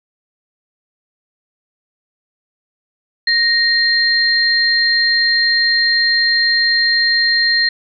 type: tone pair together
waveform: sine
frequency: 1864.7 / 4186 Hz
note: A#6 / C8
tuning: 0 / 0 cents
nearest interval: octave + major second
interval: 1400 cents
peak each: -14 dBFS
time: 3.27-7.69 s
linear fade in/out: 5 ms
effects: none